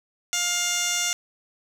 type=tone with band-pass filter; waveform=15% pulse; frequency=705 Hz; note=F5; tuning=16 cents sharp; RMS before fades=-25 dBFS; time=0.33-1.13 s; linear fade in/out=0 ms; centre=5500 Hz; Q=2; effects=none